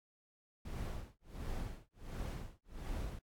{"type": "noise with tremolo", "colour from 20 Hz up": "brown", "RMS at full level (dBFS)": -40, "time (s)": [0.65, 3.19], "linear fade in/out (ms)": 5, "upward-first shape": "sine", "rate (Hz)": 1.4, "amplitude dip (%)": 100, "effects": ["AAC 64 kbps"]}